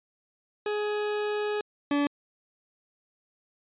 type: tone pair in turn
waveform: 40% pulse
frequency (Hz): 418.8 / 287.4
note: G#4 / D4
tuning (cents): +15 / -37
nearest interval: perfect fifth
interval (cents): 652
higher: first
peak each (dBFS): -26 / -22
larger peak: second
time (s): 0.66-1.61 / 1.91-2.07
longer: first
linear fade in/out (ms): 2
effects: resampled to 8000 Hz